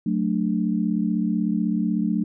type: tone cluster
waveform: sine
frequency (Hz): 184.8 / 220.9 / 294.8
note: F#3 / A3 / D4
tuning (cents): -2 / +7 / +7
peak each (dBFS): -24 / -23 / -27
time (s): 0.06-2.24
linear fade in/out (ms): 5
effects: none